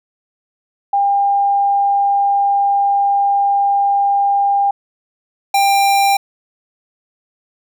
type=tone pair in turn; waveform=sine / square; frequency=801 / 793.2 Hz; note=G5 / G5; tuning=+37 / +20 cents; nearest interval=unison; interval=17 cents; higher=first; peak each=-11 dBFS; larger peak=neither; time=0.93-4.71 / 5.54-6.17 s; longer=first; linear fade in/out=5 ms; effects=none